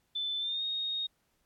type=tone with pitch glide; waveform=sine; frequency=3520 to 3725 Hz; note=A7 to A#7; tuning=0 to -2 cents; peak=-31 dBFS; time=0.15-1.07 s; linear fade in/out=10 ms; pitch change=+98 cents; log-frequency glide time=0.39-0.63 s; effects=pink hiss -75 dBFS RMS until 1.45 s + AAC 64 kbps